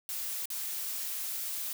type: noise with dropouts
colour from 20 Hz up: blue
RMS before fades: -36 dBFS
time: 0.09-1.73 s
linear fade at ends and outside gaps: 1 ms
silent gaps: 0.456-0.502 s
effects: none